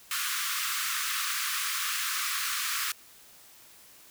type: high-pass noise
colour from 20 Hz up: pink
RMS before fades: -31 dBFS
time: 0.11-2.92 s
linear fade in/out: 2 ms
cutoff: 1100 Hz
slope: 96 dB/octave
effects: white hiss -54 dBFS RMS until 4.1 s